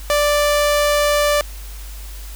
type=tone; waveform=sawtooth; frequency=587.3 Hz; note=D5; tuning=in tune; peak=-10 dBFS; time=0.1-1.41 s; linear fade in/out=0 ms; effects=added 50 Hz sine -30 dBFS peak until 2.35 s + white hiss -40 dBFS RMS until 2.35 s